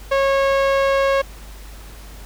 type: tone with low-pass filter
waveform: sawtooth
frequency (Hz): 547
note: C#5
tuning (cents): -23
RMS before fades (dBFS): -17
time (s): 0.11-1.22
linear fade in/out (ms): 10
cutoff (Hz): 3300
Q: 0.55
effects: added 50 Hz sine -36 dBFS peak until 2.25 s + pink hiss -43 dBFS RMS until 2.25 s